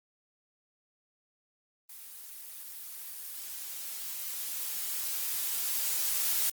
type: noise with level ramp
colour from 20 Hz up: blue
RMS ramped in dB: -47 to -28 dBFS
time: 1.89-6.5 s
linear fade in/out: 5 ms
effects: Opus 24 kbps